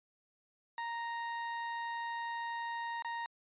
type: tone with dropouts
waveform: 30% pulse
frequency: 932.3 Hz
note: A#5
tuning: in tune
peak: -34 dBFS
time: 0.78-3.26 s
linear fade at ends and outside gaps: 1 ms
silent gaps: 3.023-3.047 s
effects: resampled to 8000 Hz